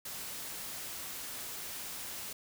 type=noise; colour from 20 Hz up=white; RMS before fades=-42 dBFS; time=0.05-2.33 s; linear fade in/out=5 ms; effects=none